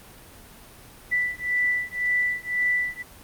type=beating tone pair; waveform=sine; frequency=1975.5 / 1977.4 Hz; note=B6 / B6; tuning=0 / +2 cents; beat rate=1.9 Hz; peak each=-25 dBFS; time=1.11-3.03 s; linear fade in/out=20 ms; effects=pink hiss -47 dBFS RMS until 3.23 s + Opus 32 kbps